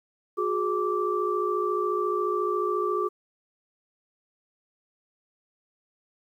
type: tone cluster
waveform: sine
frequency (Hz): 363.2 / 417.4 / 1168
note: F#4 / G#4 / D6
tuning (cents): -32 / +9 / -10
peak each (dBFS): -28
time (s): 0.37-3.09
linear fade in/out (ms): 20
effects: 10-bit